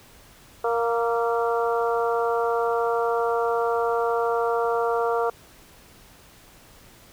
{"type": "harmonic tone with a mistuned harmonic", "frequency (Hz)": 233.1, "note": "A#3", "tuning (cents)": 0, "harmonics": [2, 3, 4, 5, 6], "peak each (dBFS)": [-23, -27, -30, -30, -32], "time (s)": [0.64, 5.3], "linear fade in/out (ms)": 5, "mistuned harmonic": 6, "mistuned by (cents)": -25, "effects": ["pink hiss -51 dBFS RMS until 7.12 s"]}